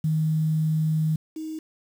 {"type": "tone pair in turn", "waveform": "sine", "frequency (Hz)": [156.8, 314.8], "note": ["D#3", "D#4"], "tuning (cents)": [14, 20], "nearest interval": "octave", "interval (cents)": 1206, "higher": "second", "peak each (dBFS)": [-20, -30], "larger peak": "first", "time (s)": [[0.04, 1.16], [1.36, 1.59]], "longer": "first", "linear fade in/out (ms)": 5, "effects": ["8-bit"]}